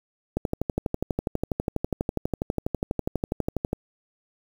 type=click train; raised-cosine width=2 ms; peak=-11 dBFS; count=42; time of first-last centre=0.37-3.731 s; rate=12.2 Hz; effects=7-bit